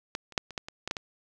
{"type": "clicks", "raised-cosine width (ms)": 0.2, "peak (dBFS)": [-14, -30, -7, -25, -15, -22, -16, -11, -17], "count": 9, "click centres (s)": [0.151, 0.323, 0.378, 0.507, 0.578, 0.685, 0.876, 0.911, 0.968], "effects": []}